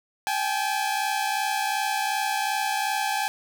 sawtooth tone pair together, 787.3 / 850 Hz, G5 / G#5, +7 / +40 cents, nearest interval minor second, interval 133 cents, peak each -23 dBFS, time 0.27-3.28 s, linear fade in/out 0 ms, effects none

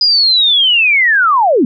sine linear sweep, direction down, 4978 to 212.9 Hz, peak -7 dBFS, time 0.01-1.65 s, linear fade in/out 2 ms, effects none

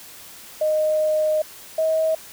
sine tone pair in turn, 618 / 637.2 Hz, D#5 / D#5, -12 / +41 cents, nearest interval minor second, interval 53 cents, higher second, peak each -17 / -17 dBFS, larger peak neither, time 0.61-1.42 / 1.78-2.15 s, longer first, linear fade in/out 5 ms, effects white hiss -42 dBFS RMS until 2.32 s

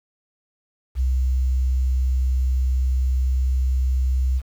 sine tone, 64.3 Hz, C2, 30 cents flat, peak -17 dBFS, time 0.95-4.42 s, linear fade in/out 50 ms, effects 8-bit

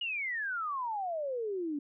sine exponential sweep, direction down, 2922 to 279.9 Hz, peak -32 dBFS, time 0.01-1.79 s, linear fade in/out 5 ms, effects none

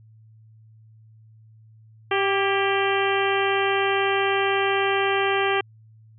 harmonic tone with a mistuned harmonic, 392 Hz, G4, in tune, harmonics 1 / 2 / 3 / 4 / 5 / 6 / 7 / 8, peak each -23 / -26 / -28 / -29 / -30 / -31 / -31 / -32 dBFS, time 2.11-5.61 s, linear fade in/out 5 ms, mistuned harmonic 4, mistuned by +46 cents, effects added 110 Hz sine -48 dBFS peak until 6.18 s

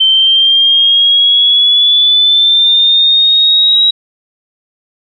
sine exponential sweep, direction up, 3095 to 3853 Hz, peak -5 dBFS, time 0-3.91 s, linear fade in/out 10 ms, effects none

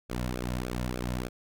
sawtooth tone with flanger, 61.6 Hz, B1, 4 cents flat, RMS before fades -33 dBFS, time 0.09-1.29 s, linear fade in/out 20 ms, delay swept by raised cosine 1 to 2.6 ms, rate 3.4 Hz, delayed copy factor -0.85, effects none

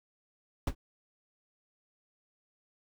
brown noise with exponential decay, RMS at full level -20 dBFS, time 0.67-0.75 s, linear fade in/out 5 ms, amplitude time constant 17 ms, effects none

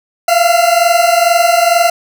40% pulse tone pair together, 676.3 / 698.5 Hz, E5 / F5, +44 / 0 cents, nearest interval minor second, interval 56 cents, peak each -10 dBFS, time 0.28-1.9 s, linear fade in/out 5 ms, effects none

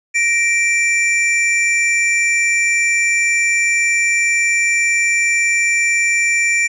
square tone pair together, 1870.9 / 2349 Hz, A#6 / D7, +6 / 0 cents, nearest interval major third, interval 394 cents, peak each -22 / -14 dBFS, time 0.14-6.68 s, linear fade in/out 20 ms, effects resampled to 22050 Hz

